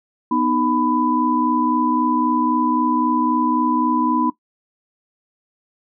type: tone cluster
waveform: sine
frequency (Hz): 246.8 / 310.6 / 997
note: B3 / D#4 / B5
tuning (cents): -1 / -3 / +16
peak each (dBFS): -20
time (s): 0.31-4.3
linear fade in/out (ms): 5
effects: noise-tail reverb RT60 0.1 s tail -17 dB re dry